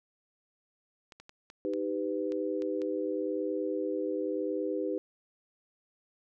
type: clicks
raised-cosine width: 0.2 ms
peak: -31 dBFS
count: 8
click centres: 1.122 / 1.2 / 1.294 / 1.501 / 1.736 / 2.321 / 2.621 / 2.818 s
type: chord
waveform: sine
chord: Eb augmented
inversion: none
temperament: equal with one note detuned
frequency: 311.1 / 392 / 501.1 Hz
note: Eb4 / G4 / B4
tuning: 0 / 0 / +25 cents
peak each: -34 dBFS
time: 1.65-4.98 s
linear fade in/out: 0 ms
effects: none